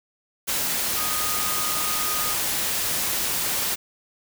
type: tone in noise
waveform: sine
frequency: 1239 Hz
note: D#6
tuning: 8 cents flat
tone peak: -31 dBFS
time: 0.96-2.35 s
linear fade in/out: 20 ms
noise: white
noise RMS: -25 dBFS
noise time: 0.47-3.76 s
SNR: -9 dB
effects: none